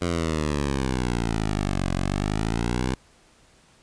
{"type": "exponential two-way sweep", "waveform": "10% pulse", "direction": "down then up", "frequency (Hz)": [88.4, 45, 65.3], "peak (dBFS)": -15, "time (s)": [0.01, 2.95], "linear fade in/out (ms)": 10, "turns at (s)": 1.92, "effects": ["pink hiss -57 dBFS RMS until 3.82 s", "resampled to 22050 Hz"]}